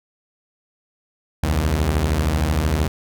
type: beating tone pair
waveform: sawtooth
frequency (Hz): 66 / 79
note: C2 / D#2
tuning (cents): +16 / +27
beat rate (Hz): 13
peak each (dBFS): -18 / -15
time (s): 1.43-2.88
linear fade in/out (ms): 5
effects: none